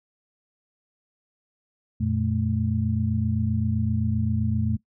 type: tone cluster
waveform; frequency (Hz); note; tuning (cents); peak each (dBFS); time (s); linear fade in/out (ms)
sine; 89.2 / 116.9 / 217.1; F2 / A#2 / A3; +37 / +5 / -23; -26; 2-4.77; 10
effects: noise-tail reverb RT60 0.1 s tail -19 dB re dry